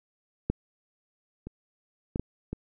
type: clicks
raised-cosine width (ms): 3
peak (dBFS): -12 / -25 / -16 / -17 / -20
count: 5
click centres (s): 0.5 / 1.47 / 2.159 / 2.196 / 2.53
effects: none